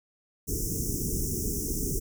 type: band-stop noise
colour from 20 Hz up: pink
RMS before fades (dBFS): -30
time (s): 0.47-2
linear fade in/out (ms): 20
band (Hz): 450 to 5500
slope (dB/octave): 96
effects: none